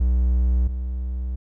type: tone pair in turn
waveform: triangle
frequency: 61.74 / 62.6 Hz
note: B1 / B1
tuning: 0 / +24 cents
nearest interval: unison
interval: 24 cents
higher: second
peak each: -14 / -22 dBFS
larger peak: first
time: 0-0.68 / 0.68-1.36 s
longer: neither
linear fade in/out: 10 ms
effects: none